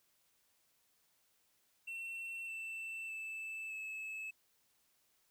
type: tone with pitch steps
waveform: triangle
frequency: 2705 / 2669 / 2634 / 2599 Hz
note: E7 / E7 / E7 / E7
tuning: +44 / +21 / -2 / -25 cents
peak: -40 dBFS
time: 1.87-4.31 s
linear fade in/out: 10 ms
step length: 610 ms
effects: white hiss -75 dBFS RMS until 5.3 s